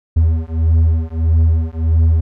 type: beating tone pair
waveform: triangle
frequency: 80.2 / 81.8 Hz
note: E2 / E2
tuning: -47 / -13 cents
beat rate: 1.6 Hz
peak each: -12 dBFS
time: 0.16-2.21 s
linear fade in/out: 10 ms
effects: none